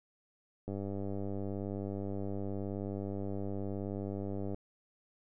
click train, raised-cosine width 2 ms, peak -26 dBFS, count 384, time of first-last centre 0.68-4.545 s, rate 99.1 Hz, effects none

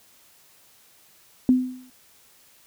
sine tone with exponential decay, 254.2 Hz, C4, 50 cents flat, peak -11 dBFS, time 1.49-1.9 s, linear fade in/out 1 ms, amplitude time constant 89 ms, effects white hiss -56 dBFS RMS until 2.66 s

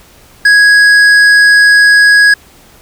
sine tone with hard clipping, 1661.2 Hz, G#6, in tune, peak -4 dBFS, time 0.45-2.34 s, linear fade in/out 5 ms, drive 8 dB, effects pink hiss -41 dBFS RMS until 2.81 s

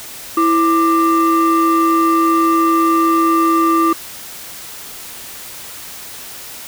sine tone pair together, 329.6 / 1184.4 Hz, E4 / D6, 0 / +14 cents, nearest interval octave + minor seventh, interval 2214 cents, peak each -11 dBFS, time 0.37-3.93 s, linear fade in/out 5 ms, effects tanh soft clip ceiling -7 dBFS + white hiss -32 dBFS RMS until 6.67 s

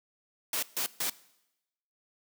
white noise bursts, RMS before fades -31 dBFS, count 3, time 0.53-1.098 s, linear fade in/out 2 ms, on 96 ms, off 140 ms, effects noise-tail reverb RT60 0.9 s tail -20 dB re dry + high-pass 200 Hz 12 dB/octave

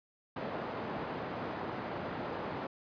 white band-pass noise, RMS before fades -39 dBFS, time 0.36-2.67 s, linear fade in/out 5 ms, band 110 to 880 Hz, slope 12 dB/octave, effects resampled to 11025 Hz

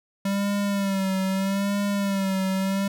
square tone with vibrato, 196 Hz, G3, in tune, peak -23 dBFS, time 0.25-2.88 s, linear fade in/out 5 ms, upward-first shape sine, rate 0.79 Hz, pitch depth 54 cents each way, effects none

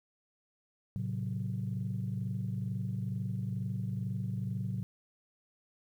sine chord, F# diminished, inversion first, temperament just, 111 / 133.2 / 185 Hz, A2 / C3 / F#3, +16 / +31 / 0 cents, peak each -35 / -37 / -37 dBFS, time 0.96-4.83 s, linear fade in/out 0 ms, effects tanh soft clip ceiling -25 dBFS + 11-bit

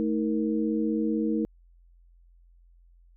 sine tone cluster, 220 / 315.8 / 466.3 Hz, A3 / D#4 / A#4, 0 / +26 / +1 cents, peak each -27 / -27 / -32 dBFS, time 0-1.45 s, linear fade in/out 0 ms, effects added 43 Hz sine -54 dBFS peak until 3.16 s

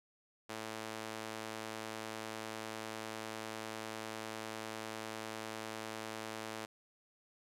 sawtooth tone with high-pass filter, 110 Hz, A2, in tune, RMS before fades -44 dBFS, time 0.49-6.66 s, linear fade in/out 10 ms, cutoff 350 Hz, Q 0.52, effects low-pass 12000 Hz 12 dB/octave

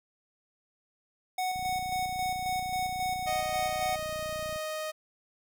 square tone with tremolo, 740 Hz, F#5, in tune, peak -29 dBFS, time 1.38-3.96 s, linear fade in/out 5 ms, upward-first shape square, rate 3.7 Hz, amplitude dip 35%
click train, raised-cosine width 5 ms, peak -33 dBFS, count 91, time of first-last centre 1.56-4.56 s, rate 30 Hz
sawtooth tone, 622.3 Hz, D#5, in tune, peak -29 dBFS, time 3.26-4.92 s, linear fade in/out 20 ms
effects none

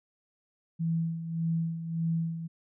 sine tone with tremolo, 164.81 Hz, E3, in tune, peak -25 dBFS, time 0.79-2.48 s, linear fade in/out 20 ms, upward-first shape sine, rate 1.7 Hz, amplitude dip 65%, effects none

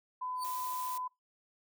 sine tone, 1007 Hz, B5, 33 cents sharp, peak -35 dBFS, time 0.21-1.08 s, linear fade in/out 10 ms
20% pulse tone with exponential growth, 4543 Hz, C#8, 42 cents sharp, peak -31 dBFS, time 0.35-0.44 s, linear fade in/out 5 ms, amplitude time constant 18 ms
blue noise, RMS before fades -44 dBFS, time 0.44-0.98 s, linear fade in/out 5 ms
effects noise-tail reverb RT60 0.2 s tail -24 dB re dry

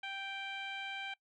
15% pulse tone with low-pass filter, 784 Hz, G5, in tune, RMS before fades -42 dBFS, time 0.03-1.14 s, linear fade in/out 5 ms, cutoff 3100 Hz, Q 1.9, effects noise-tail reverb RT60 0.1 s tail -23 dB re dry

